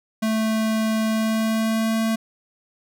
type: tone with pitch glide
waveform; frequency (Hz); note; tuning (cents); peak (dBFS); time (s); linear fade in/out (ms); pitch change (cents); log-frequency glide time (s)
square; 220 to 223.3; A3 to A3; 0 to +26; -20; 0.22-2.16; 10; +26; 1.08-1.98
effects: none